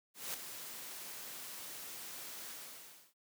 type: noise with ADSR envelope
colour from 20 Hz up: white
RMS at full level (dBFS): -39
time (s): 0.14-3.14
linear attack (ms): 200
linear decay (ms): 5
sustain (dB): -8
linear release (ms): 650
effects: noise-tail reverb RT60 0.1 s tail -25 dB re dry + high-pass 150 Hz 12 dB/octave